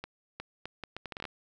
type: accelerating click train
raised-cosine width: 0.3 ms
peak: -22 dBFS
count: 12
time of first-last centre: 0.04-1.253 s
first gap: 360 ms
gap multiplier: 0.71
effects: none